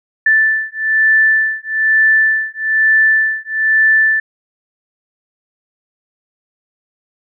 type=beating tone pair; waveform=sine; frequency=1760 / 1761.1 Hz; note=A6 / A6; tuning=0 / +1 cents; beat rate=1.1 Hz; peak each=-13 dBFS; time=0.26-4.2 s; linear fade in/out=5 ms; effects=none